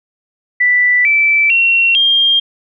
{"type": "tone with pitch steps", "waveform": "sine", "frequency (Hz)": [1975.5, 2322, 2730, 3209], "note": ["B6", "D7", "F7", "G7"], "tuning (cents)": [0, -20, -40, 40], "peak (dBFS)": -8, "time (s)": [0.6, 2.4], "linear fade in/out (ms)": 10, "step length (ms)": 450, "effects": []}